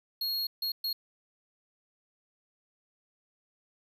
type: tone bursts at uneven times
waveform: square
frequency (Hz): 4295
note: C8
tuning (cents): +44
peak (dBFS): -30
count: 3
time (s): 0.21-0.47 / 0.62-0.72 / 0.84-0.93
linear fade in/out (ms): 5
effects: none